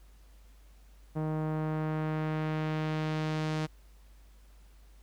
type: tone with low-pass filter sweep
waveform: sawtooth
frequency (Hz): 155.56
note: D#3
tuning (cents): 0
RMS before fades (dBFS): -32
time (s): 1.15-3.67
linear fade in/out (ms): 20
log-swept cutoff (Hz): 880 to 5900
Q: 0.83
effects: added 50 Hz sine -53 dBFS peak until 5.02 s + pink hiss -66 dBFS RMS until 5.02 s